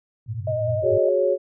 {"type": "band-pass noise", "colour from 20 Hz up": "white", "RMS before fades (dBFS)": -29, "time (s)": [0.26, 0.98], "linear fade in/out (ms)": 5, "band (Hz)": [100, 120], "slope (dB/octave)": 96}
{"type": "tone with vibrato", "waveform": "sine", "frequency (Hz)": 622.3, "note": "D#5", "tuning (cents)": 0, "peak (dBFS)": -22, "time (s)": [0.47, 1.09], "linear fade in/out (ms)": 5, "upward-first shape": "triangle", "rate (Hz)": 10, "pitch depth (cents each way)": 33}
{"type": "chord", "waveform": "sine", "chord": "F# suspended second", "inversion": "none", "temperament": "equal", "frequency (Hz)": [370, 415.3, 554.4], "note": ["F#4", "G#4", "C#5"], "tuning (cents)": [0, 0, 0], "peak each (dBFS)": [-23, -24, -19], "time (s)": [0.82, 1.38], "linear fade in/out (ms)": 50}
{"effects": []}